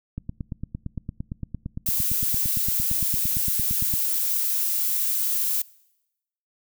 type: click train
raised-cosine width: 5 ms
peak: -18 dBFS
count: 34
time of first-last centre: 0.18-3.939 s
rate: 8.78 Hz
type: noise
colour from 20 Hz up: violet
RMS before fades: -24 dBFS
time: 1.86-5.62 s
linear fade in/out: 5 ms
effects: noise-tail reverb RT60 0.9 s tail -23 dB re dry